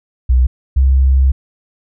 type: tone pair in turn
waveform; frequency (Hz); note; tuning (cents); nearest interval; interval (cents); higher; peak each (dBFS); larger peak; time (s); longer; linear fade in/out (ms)
sine; 62.8 / 66.36; B1 / C2; +30 / +25; minor second; 95; second; -7; neither; 0.29-0.47 / 0.76-1.32; second; 10
effects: none